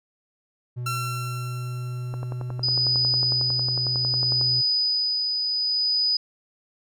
triangle tone with pitch glide, 122.6 to 124.02 Hz, B2 to B2, -12 to +8 cents, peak -26 dBFS, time 0.76-4.62 s, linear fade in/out 20 ms, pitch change +20 cents, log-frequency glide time 0.94-2.65 s
sawtooth tone with exponential decay, 1355 Hz, E6, 47 cents sharp, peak -22 dBFS, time 0.86-3.03 s, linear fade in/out 5 ms, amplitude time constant 470 ms
click train, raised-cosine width 1 ms, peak -21 dBFS, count 26, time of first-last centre 2.14-4.413 s, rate 11 Hz
sine tone with tremolo, 4978 Hz, D#8, in tune, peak -19 dBFS, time 2.63-6.17 s, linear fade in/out 5 ms, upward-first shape sine, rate 0.64 Hz, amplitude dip 35%
effects none

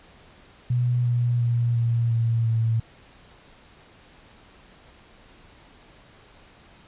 sine tone with pitch steps, 122.6 / 120.7 / 118.83 / 117 / 115.19 / 113.4 Hz, B2 / B2 / A#2 / A#2 / A#2 / A#2, -12 / -39 / +34 / +7 / -20 / -47 cents, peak -19 dBFS, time 0.7-2.8 s, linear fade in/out 5 ms, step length 350 ms, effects pink hiss -52 dBFS RMS until 6.87 s + resampled to 8000 Hz

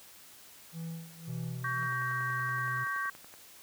triangle tone with tremolo, 164.81 Hz, E3, in tune, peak -34 dBFS, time 0.72-1.89 s, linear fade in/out 50 ms, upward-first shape sine, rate 1.8 Hz, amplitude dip 85%
triangle tone, 126.2 Hz, B2, 38 cents sharp, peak -35 dBFS, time 1.27-2.85 s, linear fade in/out 20 ms
sine chord, G diminished, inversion second, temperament just, 1128.9 / 1568 / 1881.6 Hz, Db6 / G6 / Bb6, +31 / 0 / +16 cents, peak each -35 / -34 / -39 dBFS, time 1.64-3.1 s, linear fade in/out 5 ms
click train, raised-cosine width 0.5 ms, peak -35 dBFS, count 17, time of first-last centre 1.83-3.339 s, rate 10.6 Hz
effects white hiss -54 dBFS RMS until 3.62 s + high-pass 60 Hz 12 dB/octave

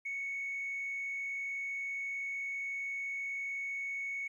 sine tone with frequency modulation, 2217 Hz, C#7, in tune, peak -34 dBFS, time 0.05-4.28 s, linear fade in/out 10 ms, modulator 50.5 Hz, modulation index 0.37, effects tanh soft clip ceiling -32 dBFS + 12-bit

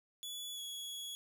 sawtooth tone with pitch glide, 3420 to 3355 Hz, A7 to G#7, -50 to +17 cents, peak -39 dBFS, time 0.23-1.15 s, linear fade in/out 0 ms, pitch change -33 cents, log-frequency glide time 0.54-0.6 s, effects none

